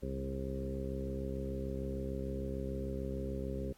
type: harmonic tone with a mistuned harmonic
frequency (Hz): 66.7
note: C2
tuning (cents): +34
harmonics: 1 / 2 / 3 / 4 / 5 / 6 / 7 / 8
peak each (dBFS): -40 / -44 / -43 / -45 / -51 / -43 / -51 / -45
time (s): 0.02-3.73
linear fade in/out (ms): 10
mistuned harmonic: 2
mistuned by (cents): +30
effects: pink hiss -66 dBFS RMS until 3.77 s + AAC 64 kbps